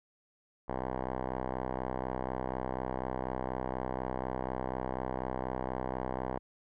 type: tone with low-pass filter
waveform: 5% pulse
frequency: 64.1 Hz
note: C2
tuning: 35 cents flat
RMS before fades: -36 dBFS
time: 0.68-6.39 s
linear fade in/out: 10 ms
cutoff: 1100 Hz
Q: 2.4
effects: none